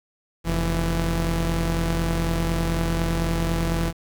sawtooth tone pair together, 44.05 / 166.3 Hz, F1 / E3, +16 / +16 cents, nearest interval octave + major seventh, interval 2300 cents, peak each -20 dBFS, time 0.44-3.93 s, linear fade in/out 50 ms, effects 9-bit

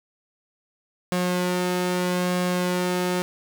sawtooth tone with flanger, 180 Hz, F#3, 47 cents flat, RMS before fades -24 dBFS, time 1.12-3.22 s, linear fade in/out 0 ms, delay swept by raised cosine 1.8 to 2.31 ms, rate 0.79 Hz, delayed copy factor +0.5, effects none

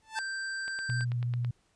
sawtooth tone with exponential growth, 880 Hz, A5, in tune, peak -25 dBFS, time 0.02-0.19 s, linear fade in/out 1 ms, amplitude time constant 35 ms
square tone, 1568 Hz, G6, in tune, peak -34 dBFS, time 0.15-1.05 s, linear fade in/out 20 ms
click train, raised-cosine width 0.3 ms, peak -28 dBFS, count 8, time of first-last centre 0.68-1.448 s, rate 9.12 Hz
sine tone with vibrato, 121 Hz, B2, 35 cents flat, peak -28 dBFS, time 0.89-1.51 s, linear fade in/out 5 ms, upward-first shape sine, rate 13 Hz, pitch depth 15 cents each way
effects pink hiss -70 dBFS RMS until 1.75 s + resampled to 22050 Hz

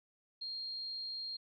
sine tone, 4221 Hz, C8, 14 cents sharp, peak -39 dBFS, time 0.41-1.37 s, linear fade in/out 10 ms, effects none

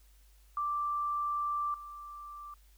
sine tone with level steps, 1174.7 Hz, D6, in tune, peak -30 / -43 dBFS, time 0.57-2.54 s, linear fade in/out 2 ms, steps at 1.74 s, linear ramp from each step 2 ms, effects added 50 Hz sine -58 dBFS peak until 2.77 s + white hiss -68 dBFS RMS until 2.77 s

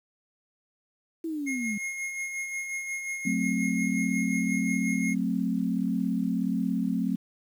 sine linear sweep, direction down, 333.7 to 199.4 Hz, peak -29 dBFS, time 1.24-1.78 s, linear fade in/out 5 ms
square tone with tremolo, 2151 Hz, C7, 47 cents sharp, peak -30 dBFS, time 1.46-5.15 s, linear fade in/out 20 ms, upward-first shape sine, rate 5.6 Hz, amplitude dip 45%
sine chord, F# diminished, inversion none, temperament equal with one note detuned, 183.08 / 220 / 261.6 Hz, F#3 / A3 / C4, -18 / 0 / 0 cents, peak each -29 dBFS, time 3.25-7.16 s, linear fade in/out 10 ms
effects low-pass 12000 Hz 12 dB/octave + 9-bit

